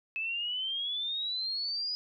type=exponential sweep; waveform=sine; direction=up; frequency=2591 to 4978 Hz; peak=-31 dBFS; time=0.16-1.95 s; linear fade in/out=0 ms; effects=none